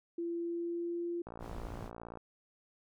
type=tone with pitch glide; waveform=sine; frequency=340 to 344.3 Hz; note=F4 to F4; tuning=-46 to -25 cents; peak=-34 dBFS; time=0.18-1.22 s; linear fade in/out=5 ms; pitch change=+21 cents; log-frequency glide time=0.38-1.09 s
type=click train; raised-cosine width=1 ms; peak=-31 dBFS; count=53; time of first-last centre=1.27-2.173 s; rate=57.6 Hz
type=noise; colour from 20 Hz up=brown; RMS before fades=-44 dBFS; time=1.39-1.91 s; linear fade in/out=50 ms
effects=none